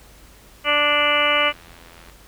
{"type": "harmonic tone", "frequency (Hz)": 293.7, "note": "D4", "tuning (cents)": 0, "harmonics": [1, 2, 3, 4, 5, 6, 7, 8, 9, 10], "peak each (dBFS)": [-34, -23, -31, -22, -26, -32, -23, -23, -28, -22], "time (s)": [0.64, 1.53], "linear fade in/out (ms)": 50}
{"type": "click train", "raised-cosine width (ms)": 0.3, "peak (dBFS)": -29, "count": 59, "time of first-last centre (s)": [1.41, 2.098], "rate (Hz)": 84.3}
{"effects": ["added 50 Hz sine -49 dBFS peak until 2.27 s", "pink hiss -49 dBFS RMS until 2.27 s"]}